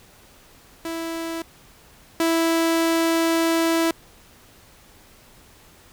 sawtooth tone pair in turn, 329.6 / 329.6 Hz, E4 / E4, 0 / 0 cents, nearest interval unison, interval 0 cents, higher neither, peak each -23 / -14 dBFS, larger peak second, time 0.85-1.42 / 2.2-3.91 s, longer second, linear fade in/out 2 ms, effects pink hiss -51 dBFS RMS until 5.92 s

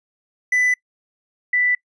triangle / sine tone pair in turn, 1994 / 1980.2 Hz, B6 / B6, +16 / +4 cents, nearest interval unison, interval 12 cents, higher first, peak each -13 / -15 dBFS, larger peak first, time 0.52-0.74 / 1.53-1.75 s, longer neither, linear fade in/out 5 ms, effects noise-tail reverb RT60 0.1 s tail -25 dB re dry + resampled to 22050 Hz

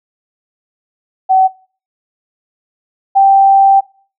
sine tone pair in turn, 758 / 782.9 Hz, F#5 / G5, +42 / -2 cents, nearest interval minor second, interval 56 cents, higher second, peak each -6 / -4 dBFS, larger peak second, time 1.29-1.48 / 3.15-3.81 s, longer second, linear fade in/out 20 ms, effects noise-tail reverb RT60 0.4 s tail -20 dB re dry

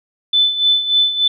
sine tone with tremolo, 3511 Hz, A7, 4 cents flat, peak -9 dBFS, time 0.33-1.28 s, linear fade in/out 5 ms, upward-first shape sine, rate 3.4 Hz, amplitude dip 70%, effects none

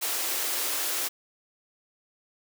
white high-pass noise, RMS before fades -29 dBFS, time 0.01-1.09 s, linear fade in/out 20 ms, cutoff 290 Hz, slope 48 dB/octave, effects none

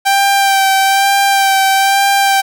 sawtooth tone with vibrato, 784 Hz, G5, in tune, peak -5 dBFS, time 0.05-2.42 s, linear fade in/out 20 ms, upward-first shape sine, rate 1.1 Hz, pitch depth 21 cents each way, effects none

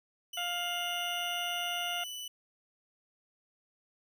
sawtooth tone, 2979 Hz, F#7, 11 cents sharp, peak -36 dBFS, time 0.33-2.28 s, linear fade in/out 5 ms
harmonic tone, 703 Hz, F5, 11 cents sharp, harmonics 1 / 2 / 3 / 4 / 5, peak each -38 / -40 / -43 / -36 / -46 dBFS, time 0.37-2.04 s, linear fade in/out 5 ms
effects none

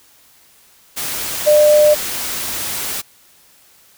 sine tone in noise, 599 Hz, D5, 34 cents sharp, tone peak -7 dBFS, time 1.46-1.95 s, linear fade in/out 20 ms, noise white, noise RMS -23 dBFS, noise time 0.96-3.02 s, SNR +13 dB, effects white hiss -50 dBFS RMS until 3.97 s

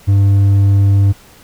sine tone with hard clipping, 99.2 Hz, G2, 21 cents sharp, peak -8 dBFS, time 0.07-1.13 s, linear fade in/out 20 ms, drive 3 dB, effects pink hiss -43 dBFS RMS until 1.43 s

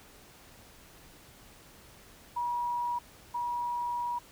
sine tone pair in turn, 962 / 962 Hz, B5 / B5, -46 / -46 cents, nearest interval unison, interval 0 cents, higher neither, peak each -29 / -30 dBFS, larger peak first, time 2.36-2.99 / 3.34-4.19 s, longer second, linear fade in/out 10 ms, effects pink hiss -55 dBFS RMS until 4.31 s

